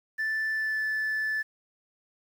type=tone with pitch glide; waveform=sine; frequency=1760 to 1744.8 Hz; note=A6 to A6; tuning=0 to -15 cents; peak=-24 dBFS; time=0.18-1.43 s; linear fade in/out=20 ms; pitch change=-15 cents; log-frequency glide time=0.52-0.83 s; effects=tanh soft clip ceiling -25 dBFS + 9-bit